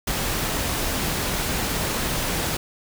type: noise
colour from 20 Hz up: pink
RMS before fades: -25 dBFS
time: 0.07-2.57 s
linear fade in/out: 5 ms
effects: none